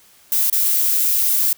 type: noise with dropouts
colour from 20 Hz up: violet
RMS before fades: -17 dBFS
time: 0.32-1.53 s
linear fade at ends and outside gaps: 2 ms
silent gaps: 0.5-0.526 s
effects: white hiss -51 dBFS RMS until 1.57 s